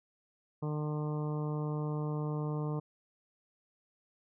harmonic tone, 150.7 Hz, D3, 45 cents sharp, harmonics 1 / 2 / 3 / 4 / 5 / 6 / 7 / 8, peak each -33 / -41 / -41 / -48 / -50 / -50 / -48 / -54 dBFS, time 0.62-2.8 s, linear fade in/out 10 ms, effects none

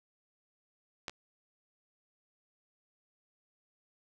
clicks, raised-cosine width 0.2 ms, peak -19 / -29 dBFS, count 2, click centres 1.082 / 1.096 s, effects none

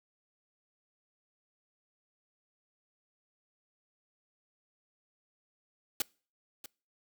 white noise with echo, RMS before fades -30 dBFS, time 6-6.02 s, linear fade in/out 2 ms, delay 640 ms, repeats 1, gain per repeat -15 dB, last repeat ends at 6.66 s, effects noise-tail reverb RT60 0.4 s tail -26 dB re dry

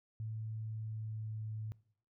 sine tone with pitch glide, 110 to 108.8 Hz, A2 to A2, 0 to -19 cents, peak -38 dBFS, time 0.2-1.72 s, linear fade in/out 0 ms, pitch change -19 cents, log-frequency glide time 0.57-1.48 s, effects noise-tail reverb RT60 0.6 s tail -21 dB re dry

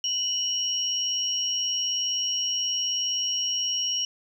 sine tone pair together, 2960 / 5601 Hz, F#7 / F8, 0 / +4 cents, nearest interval major seventh, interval 1104 cents, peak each -27 dBFS, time 0.04-4.05 s, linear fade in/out 2 ms, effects 9-bit

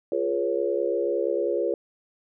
sine chord, C# dominant seventh, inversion first, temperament equal with one note detuned, 349.2 / 415.3 / 484 / 554.4 Hz, E#4 / G#4 / B4 / C#5, 0 / 0 / -35 / 0 cents, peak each -28 dBFS, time 0.12-1.74 s, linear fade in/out 2 ms, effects none

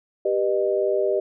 sine chord, G augmented, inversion none, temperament just, 392 / 490 / 612.5 Hz, G4 / B4 / D#5, 0 / -14 / -27 cents, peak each -22 / -26 / -23 dBFS, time 0.25-1.2 s, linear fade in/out 5 ms, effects none

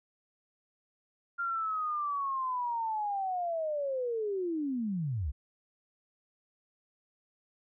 sine linear sweep, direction down, 1400 to 59 Hz, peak -30 dBFS, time 1.38-5.32 s, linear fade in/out 20 ms, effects none

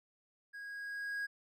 triangle tone with level ramp, 1644 Hz, G#6, 18 cents flat, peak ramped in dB -43 to -33 dBFS, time 0.53-1.27 s, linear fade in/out 20 ms, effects none

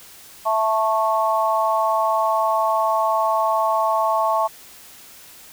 sine chord, A major, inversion second, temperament just, 660 / 880 / 1100 Hz, E5 / A5 / C#6, +2 / 0 / -14 cents, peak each -21 dBFS, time 0.45-4.48 s, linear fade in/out 20 ms, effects white hiss -44 dBFS RMS until 5.52 s

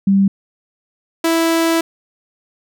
sine / sawtooth tone pair in turn, 196 / 329.6 Hz, G3 / E4, 0 / 0 cents, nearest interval major sixth, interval 900 cents, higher second, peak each -9 dBFS, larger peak neither, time 0.07-0.28 / 1.24-1.81 s, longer second, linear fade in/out 5 ms, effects none

